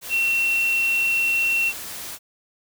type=tone in noise; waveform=sine; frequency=2718 Hz; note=F7; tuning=48 cents flat; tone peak=-18 dBFS; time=0.09-1.73 s; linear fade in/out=50 ms; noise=white; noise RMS=-34 dBFS; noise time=0.01-2.19 s; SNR=+13 dB; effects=none